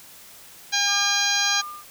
harmonic tone, 808 Hz, G#5, 48 cents flat, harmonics 1 / 2 / 3 / 4 / 5 / 6 / 7 / 8, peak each -30 / -26 / -29 / -28 / -26 / -28 / -30 / -27 dBFS, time 0.72-1.62 s, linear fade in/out 20 ms
sine tone with tremolo, 1203 Hz, D6, 41 cents sharp, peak -31 dBFS, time 0.86-1.85 s, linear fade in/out 50 ms, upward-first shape sine, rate 1.7 Hz, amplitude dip 80%
effects white hiss -46 dBFS RMS until 1.9 s

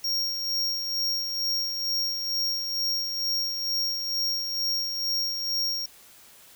square tone with tremolo, 5570 Hz, F8, 5 cents flat, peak -24 dBFS, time 0.04-5.86 s, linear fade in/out 5 ms, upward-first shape sine, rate 2.2 Hz, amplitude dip 45%, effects white hiss -52 dBFS RMS until 6.55 s

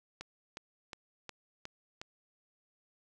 click train, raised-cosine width 0.2 ms, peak -25 dBFS, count 6, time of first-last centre 0.21-2.015 s, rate 2.77 Hz, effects none

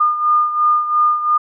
sine beating tone pair, 1214 / 1216.9 Hz, D#6 / D#6, -43 / -39 cents, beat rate 2.9 Hz, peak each -13 / -19 dBFS, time 0-1.38 s, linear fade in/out 10 ms, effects none

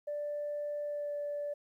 sine tone with pitch glide, 587.3 to 582.2 Hz, D5 to D5, 0 to -15 cents, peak -33 dBFS, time 0.07-1.54 s, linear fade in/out 10 ms, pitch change -15 cents, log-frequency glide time 0.84-1.15 s, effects tanh soft clip ceiling -30 dBFS + 12-bit

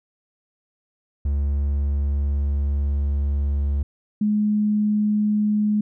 triangle / sine tone pair in turn, 70.9 / 210.3 Hz, C#2 / G#3, +40 / +22 cents, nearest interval octave + perfect fifth, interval 1882 cents, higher second, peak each -17 dBFS, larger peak neither, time 1.25-3.83 / 4.21-5.81 s, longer first, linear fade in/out 5 ms, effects none

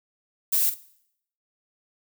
violet noise with echo, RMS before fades -22 dBFS, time 0.52-0.7 s, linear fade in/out 10 ms, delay 46 ms, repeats 1, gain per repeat -11 dB, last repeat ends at 0.746 s, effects noise-tail reverb RT60 0.7 s tail -19 dB re dry

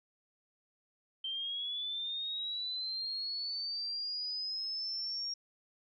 sine linear sweep, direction up, 3121 to 5588 Hz, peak -35 dBFS, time 1.24-5.34 s, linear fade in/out 5 ms, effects none

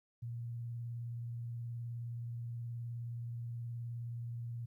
sine tone with vibrato, 118.1 Hz, A#2, 23 cents sharp, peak -39 dBFS, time 0.22-4.66 s, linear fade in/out 10 ms, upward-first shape square, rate 19 Hz, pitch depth 19 cents each way, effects 13-bit

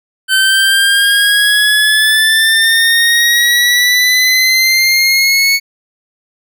25% pulse exponential sweep, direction up, 1533 to 2217 Hz, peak -4 dBFS, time 0.28-5.6 s, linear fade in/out 50 ms, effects none

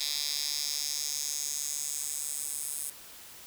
10% pulse tone with high-pass filter sweep, 146.4 Hz, D3, 5 cents flat, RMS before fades -34 dBFS, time 0-2.9 s, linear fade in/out 5 ms, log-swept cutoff 4400 to 9400 Hz, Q 2.8, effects white hiss -49 dBFS RMS until 3.46 s

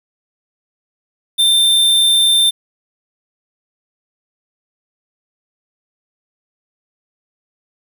square tone, 3584 Hz, A7, 31 cents sharp, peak -10 dBFS, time 1.38-2.51 s, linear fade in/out 20 ms, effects 8-bit

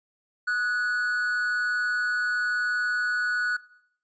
triangle tone with amplitude modulation, 1471 Hz, F#6, 11 cents flat, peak -19 dBFS, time 0.47-3.57 s, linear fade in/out 10 ms, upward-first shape sine, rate 221 Hz, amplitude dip 50%, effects noise-tail reverb RT60 0.7 s tail -20 dB re dry + resampled to 16000 Hz

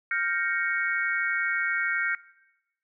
sine chord, G half-diminished seventh, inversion third, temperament equal, 1396.9 / 1568 / 1864.7 / 2217 Hz, F6 / G6 / Bb6 / Db7, 0 / 0 / 0 / 0 cents, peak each -30 dBFS, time 0.11-2.15 s, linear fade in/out 2 ms, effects noise-tail reverb RT60 1.0 s tail -20 dB re dry

